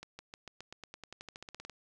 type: accelerating click train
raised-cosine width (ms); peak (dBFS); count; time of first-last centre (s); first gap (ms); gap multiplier
0.2; -28; 19; 0.03-1.697; 160; 0.93
effects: none